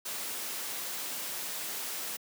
white noise, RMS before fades -37 dBFS, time 0.05-2.17 s, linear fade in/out 10 ms, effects high-pass 200 Hz 12 dB/octave

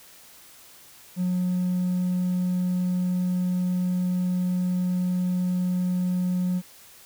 triangle tone, 181 Hz, F#3, 38 cents flat, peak -19 dBFS, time 1.16-6.62 s, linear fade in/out 50 ms, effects tanh soft clip ceiling -17 dBFS + white hiss -50 dBFS RMS until 7.05 s

